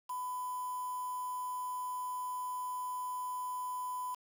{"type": "tone with quantisation", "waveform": "sine", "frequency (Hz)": 1000, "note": "B5", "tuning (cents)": 21, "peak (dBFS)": -36, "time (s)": [0.09, 4.15], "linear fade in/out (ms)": 10, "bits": 8, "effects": []}